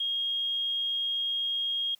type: tone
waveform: sine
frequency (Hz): 3256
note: G#7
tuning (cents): -35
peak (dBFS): -27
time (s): 0-1.95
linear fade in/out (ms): 5
effects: white hiss -64 dBFS RMS until 1.99 s